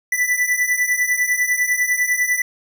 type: beating tone pair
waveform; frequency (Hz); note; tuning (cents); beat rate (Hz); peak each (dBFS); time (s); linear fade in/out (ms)
square; 1975.5 / 1985.5; B6 / B6; 0 / +9; 10; -22 / -19; 0.12-2.42; 5
effects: none